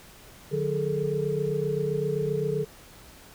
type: tone cluster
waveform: sine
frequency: 149.2 / 182.4 / 421.8 / 449.5 Hz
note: D3 / F#3 / G#4 / A4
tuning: +28 / -24 / +27 / +37 cents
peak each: -30 / -35 / -28 / -30 dBFS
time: 0.51-2.65 s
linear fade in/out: 20 ms
effects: pink hiss -50 dBFS RMS until 3.34 s